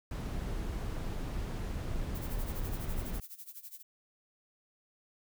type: noise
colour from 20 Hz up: brown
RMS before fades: -36 dBFS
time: 0.11-3.2 s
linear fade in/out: 2 ms
type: noise with tremolo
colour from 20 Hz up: violet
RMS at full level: -45 dBFS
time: 2.14-3.83 s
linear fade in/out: 20 ms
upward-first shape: sine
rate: 12 Hz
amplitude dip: 85%
effects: none